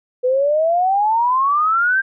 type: exponential sweep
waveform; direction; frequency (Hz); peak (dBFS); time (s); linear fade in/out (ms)
sine; up; 493.1 to 1600; -13; 0.23-2.02; 20
effects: none